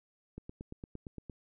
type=click train; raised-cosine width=3 ms; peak=-30 dBFS; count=9; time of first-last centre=0.38-1.297 s; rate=8.72 Hz; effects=none